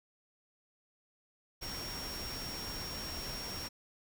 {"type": "tone in noise", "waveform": "sine", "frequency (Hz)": 5550, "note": "F8", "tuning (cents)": -12, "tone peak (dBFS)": -42, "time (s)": [1.61, 3.69], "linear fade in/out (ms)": 20, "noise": "pink", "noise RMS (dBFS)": -43, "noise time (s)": [1.61, 3.69], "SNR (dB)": -2, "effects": []}